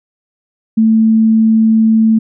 sine tone, 221.8 Hz, A3, 14 cents sharp, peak -6 dBFS, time 0.77-2.19 s, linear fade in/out 10 ms, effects none

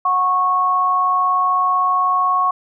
sine tone pair together, 734 / 1101 Hz, F#5 / C#6, -14 / -12 cents, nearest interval perfect fifth, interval 702 cents, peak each -22 / -14 dBFS, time 0.05-2.51 s, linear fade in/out 5 ms, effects none

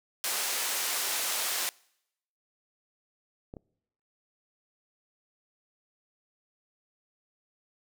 white band-pass noise, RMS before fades -31 dBFS, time 0.24-1.69 s, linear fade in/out 0 ms, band 470 to 12000 Hz, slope 12 dB/octave
clicks, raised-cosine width 2 ms, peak -28 / -30 dBFS, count 2, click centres 3.539 / 3.568 s
effects noise-tail reverb RT60 0.8 s tail -25 dB re dry

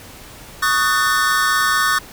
square chord, D# half-diminished seventh, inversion third, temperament just, 1120.1 / 1244.5 / 1493.4 / 1792.1 Hz, C#6 / D#6 / F#6 / A6, +18 / 0 / +16 / +31 cents, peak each -21 dBFS, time 0.62-1.99 s, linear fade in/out 10 ms, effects pink hiss -39 dBFS RMS until 2.12 s

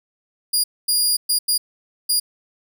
20% pulse tone bursts at uneven times, 4844 Hz, D#8, 47 cents flat, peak -10 dBFS, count 5, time 0.53-0.64 / 0.88-1.17 / 1.29-1.39 / 1.48-1.58 / 2.09-2.2 s, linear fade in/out 10 ms, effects none

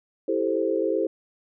sine chord, A minor seventh, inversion second, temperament equal, 329.6 / 392 / 440 / 523.3 Hz, E4 / G4 / A4 / C5, 0 / 0 / 0 / 0 cents, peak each -27 dBFS, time 0.28-1.07 s, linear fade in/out 5 ms, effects none

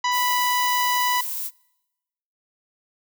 harmonic tone, 987.8 Hz, B5, in tune, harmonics 1 / 2 / 3 / 4 / 5 / 6 / 7, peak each -21 / -27 / -31 / -33 / -35 / -37 / -38 dBFS, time 0.04-1.21 s, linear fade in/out 5 ms
violet noise, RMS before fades -29 dBFS, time 0.11-1.51 s, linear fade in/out 50 ms
effects noise-tail reverb RT60 1.0 s tail -26 dB re dry

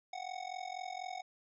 square tone with amplitude modulation, 740 Hz, F#5, in tune, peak -37 dBFS, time 0.13-1.22 s, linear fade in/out 5 ms, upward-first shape sine, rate 44.1 Hz, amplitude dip 90%, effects resampled to 16000 Hz

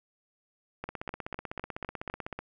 two click trains, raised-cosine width 0.5 ms, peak -21 / -21 dBFS, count 6 / 25, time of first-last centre 0.84-2.099 / 0.89-2.39 s, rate 3.97 / 16 Hz, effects none

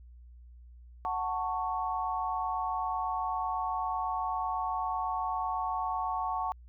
sine chord, F# minor, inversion none, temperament just, 740 / 888 / 1110 Hz, F#5 / A5 / C#6, 0 / +16 / +2 cents, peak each -34 dBFS, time 1.05-6.52 s, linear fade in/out 0 ms, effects added 60 Hz sine -49 dBFS peak until 6.68 s

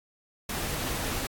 pink noise, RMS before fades -32 dBFS, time 0.49-1.27 s, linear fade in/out 5 ms, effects AAC 64 kbps

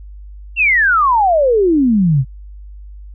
sine exponential sweep, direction down, 2794 to 123.47 Hz, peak -9 dBFS, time 0.56-2.25 s, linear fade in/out 50 ms, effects added 50 Hz sine -31 dBFS peak until 3.14 s

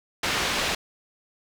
white low-pass noise, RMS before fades -26 dBFS, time 0.23-0.75 s, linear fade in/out 5 ms, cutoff 3700 Hz, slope 12 dB/octave, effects none

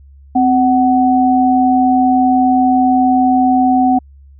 sine tone pair together, 259.3 / 747.5 Hz, C4 / F#5, -15 / +17 cents, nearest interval octave + tritone, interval 1832 cents, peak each -11 dBFS, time 0.35-3.99 s, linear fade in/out 10 ms, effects added 69 Hz sine -38 dBFS peak until 4.39 s

